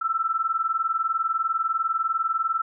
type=tone pair together; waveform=sine; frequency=1318.5 / 1338.5 Hz; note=E6 / E6; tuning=0 / +26 cents; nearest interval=unison; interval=26 cents; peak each=-25 / -25 dBFS; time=0.01-2.62 s; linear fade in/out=10 ms; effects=none